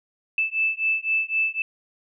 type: beating tone pair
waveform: sine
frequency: 2631 / 2634.9 Hz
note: E7 / E7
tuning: -4 / -1 cents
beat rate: 3.9 Hz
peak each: -24 dBFS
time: 0.38-1.62 s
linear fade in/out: 2 ms
effects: none